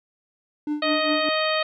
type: tone with tremolo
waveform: triangle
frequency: 298.3 Hz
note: D4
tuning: 27 cents sharp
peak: -19 dBFS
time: 0.67-1.29 s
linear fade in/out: 2 ms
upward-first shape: triangle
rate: 5 Hz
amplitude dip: 95%
type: harmonic tone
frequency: 625 Hz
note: D#5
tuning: 8 cents sharp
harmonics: 1 / 2 / 3 / 4 / 5 / 6 / 7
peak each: -24 / -27 / -29 / -30 / -31 / -32 / -32 dBFS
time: 0.82-1.63 s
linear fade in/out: 5 ms
effects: none